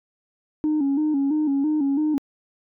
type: tone with vibrato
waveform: sine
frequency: 291.1 Hz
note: D4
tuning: 15 cents flat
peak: -17 dBFS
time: 0.64-2.18 s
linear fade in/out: 0 ms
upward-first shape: square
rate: 3 Hz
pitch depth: 86 cents each way
effects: tanh soft clip ceiling -16 dBFS